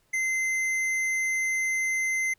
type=tone with hard clipping; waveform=sine; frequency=2069 Hz; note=C7; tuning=20 cents flat; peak=-26 dBFS; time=0.13-2.34 s; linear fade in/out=10 ms; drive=9 dB; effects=pink hiss -68 dBFS RMS until 2.38 s